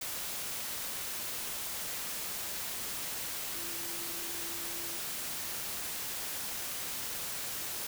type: tone in noise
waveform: sine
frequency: 340 Hz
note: F4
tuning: 46 cents flat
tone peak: -49 dBFS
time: 3.55-4.97 s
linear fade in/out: 5 ms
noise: white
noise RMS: -38 dBFS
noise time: 0.01-7.87 s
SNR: -14 dB
effects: none